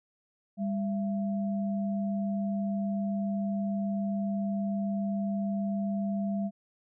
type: tone pair together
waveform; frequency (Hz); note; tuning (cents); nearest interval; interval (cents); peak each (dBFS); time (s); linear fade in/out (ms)
sine; 200.1 / 673; G3 / E5; +36 / +36; octave + major sixth; 2100; -28 / -38; 0.57-6.51; 50
effects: none